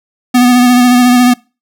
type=tone with vibrato; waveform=square; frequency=246.9 Hz; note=B3; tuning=in tune; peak=-5 dBFS; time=0.34-1.34 s; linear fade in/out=10 ms; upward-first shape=sine; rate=14 Hz; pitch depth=25 cents each way; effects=noise-tail reverb RT60 0.3 s tail -24 dB re dry